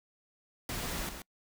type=noise with echo; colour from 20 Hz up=pink; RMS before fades=-37 dBFS; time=0.69-1.09 s; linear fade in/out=2 ms; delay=130 ms; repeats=1; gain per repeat=-7 dB; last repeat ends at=1.22 s; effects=noise-tail reverb RT60 0.1 s tail -25 dB re dry